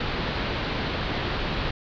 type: low-pass noise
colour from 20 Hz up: pink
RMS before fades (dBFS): -28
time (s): 0-1.71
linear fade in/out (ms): 5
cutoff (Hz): 4400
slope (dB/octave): 48
effects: none